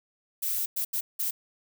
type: noise bursts at uneven times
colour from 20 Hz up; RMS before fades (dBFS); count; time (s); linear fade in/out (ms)
violet; -29; 4; 0.42-0.66 / 0.76-0.85 / 0.93-1.01 / 1.19-1.31; 10
effects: none